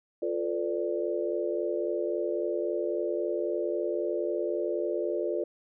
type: chord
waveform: sine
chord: B half-diminished seventh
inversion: second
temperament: equal with one note detuned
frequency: 349.2 / 440 / 503.7 / 587.3 Hz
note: F4 / A4 / B4 / D5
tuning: 0 / 0 / +34 / 0 cents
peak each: -31 / -33 / -35 / -33 dBFS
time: 0.22-5.44 s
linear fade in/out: 5 ms
effects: none